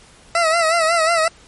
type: tone with vibrato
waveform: 20% pulse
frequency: 659.3 Hz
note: E5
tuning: in tune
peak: -9 dBFS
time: 0.35-1.28 s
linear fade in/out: 2 ms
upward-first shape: sine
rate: 5.5 Hz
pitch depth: 77 cents each way
effects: pink hiss -47 dBFS RMS until 1.47 s + MP3 48 kbps